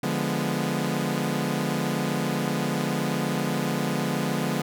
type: chord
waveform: sawtooth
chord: D diminished seventh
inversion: none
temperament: equal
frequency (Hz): 146.83 / 174.61 / 207.7 / 246.9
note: D3 / F3 / Ab3 / Cb4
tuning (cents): 0 / 0 / 0 / 0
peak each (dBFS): -26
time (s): 0.03-4.62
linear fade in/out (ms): 5
effects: none